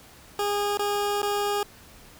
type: tone with dropouts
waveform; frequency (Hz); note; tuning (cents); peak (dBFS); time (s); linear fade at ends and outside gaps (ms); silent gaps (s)
20% pulse; 409.3; G#4; -25; -19; 0.39-1.63; 2; 0.773-0.793 / 1.219-1.229
effects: pink hiss -50 dBFS RMS until 2.19 s